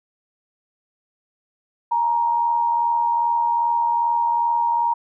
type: tone pair together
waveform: sine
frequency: 856.5 / 939 Hz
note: A5 / A#5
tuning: -47 / +12 cents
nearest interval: major second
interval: 159 cents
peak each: -28 / -17 dBFS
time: 1.91-4.94 s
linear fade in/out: 10 ms
effects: none